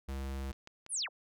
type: tone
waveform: square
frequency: 67.5 Hz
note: C#2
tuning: 45 cents flat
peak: -37 dBFS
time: 0.08-0.52 s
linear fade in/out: 10 ms
type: clicks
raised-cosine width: 0.2 ms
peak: -32 dBFS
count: 3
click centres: 0.529 / 0.674 / 0.864 s
type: linear sweep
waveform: sine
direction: down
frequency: 11220 to 303.5 Hz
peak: -32 dBFS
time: 0.89-1.09 s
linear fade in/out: 50 ms
effects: none